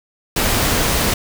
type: noise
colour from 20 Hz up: pink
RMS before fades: -17 dBFS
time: 0.36-1.14 s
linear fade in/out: 5 ms
effects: none